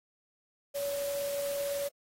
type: tone in noise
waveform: sine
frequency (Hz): 566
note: C#5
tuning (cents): +36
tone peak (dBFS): -31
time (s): 0.74-1.89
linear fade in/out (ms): 20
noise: white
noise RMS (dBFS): -42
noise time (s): 0.74-1.89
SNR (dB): +8
effects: AAC 48 kbps